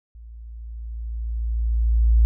sine tone with level ramp, 56.8 Hz, A#1, 44 cents flat, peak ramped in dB -39 to -11 dBFS, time 0.15-2.25 s, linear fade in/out 0 ms, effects none

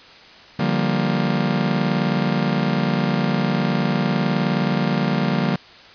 40% pulse chord, G minor seventh, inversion second, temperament just, 147 / 176.4 / 196 / 235.2 Hz, D3 / F3 / G3 / Bb3, +2 / +18 / 0 / +16 cents, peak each -23 dBFS, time 0.59-5.56 s, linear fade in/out 5 ms, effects white hiss -44 dBFS RMS until 5.94 s + resampled to 11025 Hz

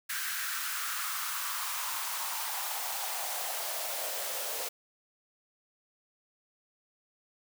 white noise with high-pass filter sweep, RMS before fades -35 dBFS, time 0.09-4.69 s, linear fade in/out 10 ms, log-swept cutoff 1600 to 510 Hz, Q 3.7, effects none

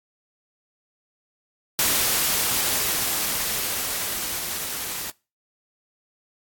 white noise with level ramp, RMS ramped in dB -20 to -31 dBFS, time 1.79-5.1 s, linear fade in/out 0 ms, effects noise-tail reverb RT60 0.3 s tail -23 dB re dry + AAC 64 kbps

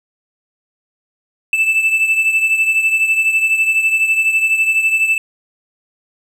triangle beating tone pair, 2637 / 2649 Hz, E7 / E7, 0 / +8 cents, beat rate 12 Hz, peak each -11 / -18 dBFS, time 1.53-5.18 s, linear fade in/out 2 ms, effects none

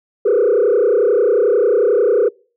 sine tone with frequency modulation, 445.7 Hz, A4, 22 cents sharp, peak -9 dBFS, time 0.25-2.29 s, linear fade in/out 10 ms, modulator 31.2 Hz, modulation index 1.9, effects noise-tail reverb RT60 0.4 s tail -26 dB re dry + tanh soft clip ceiling -8 dBFS

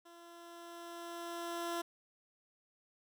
15% pulse tone with level ramp, 341.3 Hz, F4, 40 cents flat, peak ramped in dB -49 to -29 dBFS, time 0.05-1.82 s, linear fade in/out 10 ms, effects none

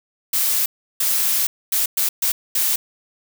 blue noise bursts at uneven times, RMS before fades -19 dBFS, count 6, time 0.33-0.66 / 1-1.47 / 1.72-1.86 / 1.97-2.09 / 2.22-2.32 / 2.55-2.76 s, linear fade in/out 5 ms, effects none

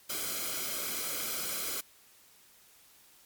white noise with comb filter, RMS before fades -35 dBFS, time 0.09-1.81 s, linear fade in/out 10 ms, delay 1.1 ms, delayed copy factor -0.65, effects white hiss -60 dBFS RMS until 3.25 s + MP3 96 kbps

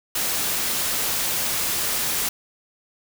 white noise, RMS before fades -24 dBFS, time 0.15-2.29 s, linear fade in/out 5 ms, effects none

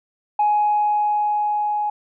sine tone with level ramp, 837 Hz, G#5, 13 cents sharp, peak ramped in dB -13 to -19 dBFS, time 0.39-1.9 s, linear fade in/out 5 ms, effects tanh soft clip ceiling -11 dBFS

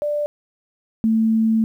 sine tone pair in turn, 590 / 222.5 Hz, D5 / A3, +8 / +20 cents, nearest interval octave + perfect fourth, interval 1688 cents, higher first, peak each -19 / -14 dBFS, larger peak second, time 0.02-0.26 / 1.04-1.64 s, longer second, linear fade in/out 0 ms, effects 9-bit

